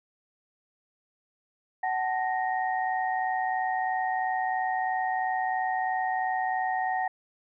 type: tone cluster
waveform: sine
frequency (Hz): 750 / 873 / 1862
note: F#5 / A5 / A#6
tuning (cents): +23 / -14 / -2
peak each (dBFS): -27 / -33 / -33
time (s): 1.83-7.08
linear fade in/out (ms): 5
effects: none